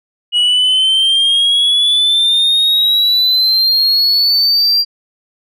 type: exponential sweep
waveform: sine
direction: up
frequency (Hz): 2905 to 4761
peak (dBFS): -6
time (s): 0.32-4.85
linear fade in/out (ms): 50
effects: tanh soft clip ceiling -8 dBFS